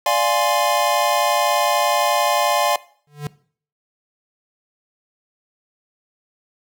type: chord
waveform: square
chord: D half-diminished seventh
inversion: none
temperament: equal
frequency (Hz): 587.3 / 698.5 / 830.6 / 1046.5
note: D5 / F5 / Ab5 / C6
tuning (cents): 0 / 0 / 0 / 0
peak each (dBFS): -22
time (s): 0.06-2.76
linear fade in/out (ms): 2
type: tone with exponential growth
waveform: square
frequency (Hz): 146.83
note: D3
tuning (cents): 0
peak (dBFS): -21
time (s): 3.07-3.27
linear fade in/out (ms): 2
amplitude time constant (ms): 43
effects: noise-tail reverb RT60 0.5 s tail -20 dB re dry